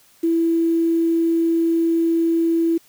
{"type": "tone with quantisation", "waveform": "sine", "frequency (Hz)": 331.7, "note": "E4", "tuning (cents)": 11, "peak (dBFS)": -15, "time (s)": [0.23, 2.78], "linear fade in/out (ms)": 10, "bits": 7, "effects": ["white hiss -54 dBFS RMS until 2.88 s"]}